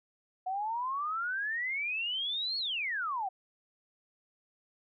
sine exponential two-way sweep, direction up then down, 729 to 4400 to 729 Hz, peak -31 dBFS, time 0.46-3.29 s, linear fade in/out 10 ms, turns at 2.58 s, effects none

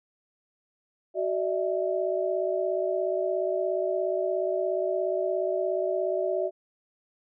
sine tone cluster, 375.4 / 596 / 653 Hz, F#4 / D5 / E5, +25 / +25 / -17 cents, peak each -29 dBFS, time 1.14-6.51 s, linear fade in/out 50 ms, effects none

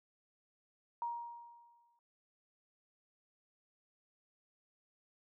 sine tone with exponential decay, 943 Hz, A#5, 20 cents sharp, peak -34 dBFS, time 1.02-1.99 s, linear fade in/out 1 ms, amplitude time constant 210 ms, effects none

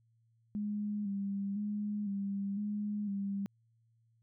sine tone with vibrato, 203.1 Hz, G#3, 38 cents flat, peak -33 dBFS, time 0.55-3.46 s, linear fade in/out 0 ms, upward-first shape square, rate 0.99 Hz, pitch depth 40 cents each way, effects added 114 Hz sine -68 dBFS peak until 4.22 s

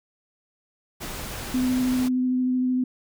pink noise, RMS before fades -34 dBFS, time 1-2.09 s, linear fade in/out 20 ms
sine tone with vibrato, 253.7 Hz, B3, 47 cents sharp, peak -20 dBFS, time 1.54-2.84 s, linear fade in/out 5 ms, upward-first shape sine, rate 13 Hz, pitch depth 11 cents each way
effects none

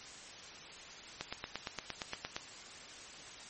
click train, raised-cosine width 0.2 ms, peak -19 dBFS, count 11, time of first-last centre 1.21-2.365 s, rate 8.66 Hz, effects white hiss -50 dBFS RMS until 3.49 s + MP3 32 kbps

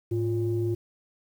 sine tone pair together, 108.16 / 349.2 Hz, A2 / F4, -29 / 0 cents, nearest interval octave + minor sixth, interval 2029 cents, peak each -26 dBFS, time 0.11-0.75 s, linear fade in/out 10 ms, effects tanh soft clip ceiling -17 dBFS + 9-bit

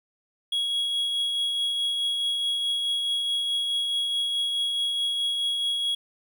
triangle tone with tremolo, 3322 Hz, G#7, in tune, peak -21 dBFS, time 0.52-5.95 s, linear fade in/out 5 ms, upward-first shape triangle, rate 4.7 Hz, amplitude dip 30%, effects 10-bit

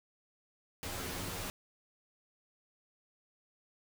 pink noise with comb filter, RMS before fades -40 dBFS, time 0.83-1.5 s, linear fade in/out 0 ms, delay 11 ms, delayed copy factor +0.7, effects none

